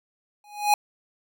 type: tone with exponential growth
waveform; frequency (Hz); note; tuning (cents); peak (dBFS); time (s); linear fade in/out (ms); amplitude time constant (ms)
square; 830; G#5; -1; -14; 0.44-0.74; 2; 64
effects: none